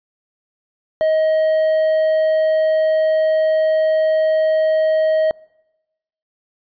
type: tone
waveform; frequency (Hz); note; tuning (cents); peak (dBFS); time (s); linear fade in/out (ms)
triangle; 630; D#5; +21; -11; 1.01-5.31; 0
effects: noise-tail reverb RT60 1.0 s tail -26 dB re dry + resampled to 11025 Hz